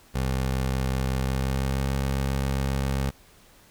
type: tone with pitch glide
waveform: 20% pulse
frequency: 65.41 to 67.48 Hz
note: C2 to C#2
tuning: 0 to -46 cents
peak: -19 dBFS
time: 0.14-3.11 s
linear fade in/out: 20 ms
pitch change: +54 cents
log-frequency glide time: 1.17-1.89 s
effects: pink hiss -55 dBFS RMS until 3.7 s